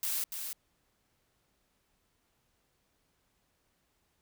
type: noise with echo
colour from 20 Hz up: blue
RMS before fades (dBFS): -33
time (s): 0.03-0.24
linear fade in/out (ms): 2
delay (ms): 290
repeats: 1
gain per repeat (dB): -6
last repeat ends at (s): 0.53
effects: pink hiss -75 dBFS RMS until 4.21 s